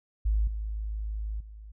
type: tone with level steps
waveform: sine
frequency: 53.1 Hz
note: G#1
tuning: 39 cents sharp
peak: -22 / -30 / -42 dBFS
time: 0.25-1.72 s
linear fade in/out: 10 ms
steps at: 0.47 / 1.4 s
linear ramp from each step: 5 ms
effects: none